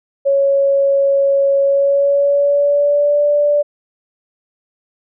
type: tone with pitch glide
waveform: sine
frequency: 554 to 584.6 Hz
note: C#5 to D5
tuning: -1 to -8 cents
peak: -10 dBFS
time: 0.25-3.63 s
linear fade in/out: 20 ms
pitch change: +93 cents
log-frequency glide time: 1.62-3.22 s
effects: none